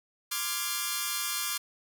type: chord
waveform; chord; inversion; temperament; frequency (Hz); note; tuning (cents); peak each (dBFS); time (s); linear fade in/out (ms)
5% pulse; D half-diminished seventh; third; equal with one note detuned; 1046.5 / 1180.1 / 1396.9 / 1661.2; C6 / D6 / F6 / Ab6; 0 / +8 / 0 / 0; -25 / -22 / -24 / -25; 0.31-1.58; 10
effects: none